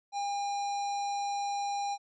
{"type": "tone with notch filter", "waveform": "square", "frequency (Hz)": 807, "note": "G#5", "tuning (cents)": -50, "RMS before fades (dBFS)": -33, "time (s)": [0.12, 1.98], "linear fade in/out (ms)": 50, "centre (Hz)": 2100, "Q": 1.4, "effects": ["resampled to 16000 Hz"]}